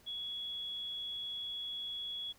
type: tone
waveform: sine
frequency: 3361 Hz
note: G#7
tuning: 20 cents sharp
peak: -38 dBFS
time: 0.06-2.33 s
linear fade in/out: 20 ms
effects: pink hiss -64 dBFS RMS until 2.38 s